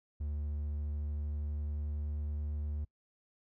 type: tone with pitch glide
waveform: triangle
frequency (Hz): 73.8 to 74.36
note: D2 to D2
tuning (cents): +9 to +22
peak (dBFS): -32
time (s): 0.2-2.85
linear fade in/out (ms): 10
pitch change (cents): +13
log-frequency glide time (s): 0.65-2.63
effects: noise-tail reverb RT60 0.1 s tail -26 dB re dry